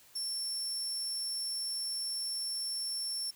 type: tone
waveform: 30% pulse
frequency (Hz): 5420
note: E8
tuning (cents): +47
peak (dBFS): -30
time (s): 0.15-3.31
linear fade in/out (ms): 10
effects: white hiss -60 dBFS RMS until 3.35 s